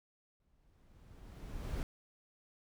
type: noise with exponential growth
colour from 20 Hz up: brown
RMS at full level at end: -36 dBFS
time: 0.4-1.83 s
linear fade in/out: 1 ms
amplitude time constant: 310 ms
effects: none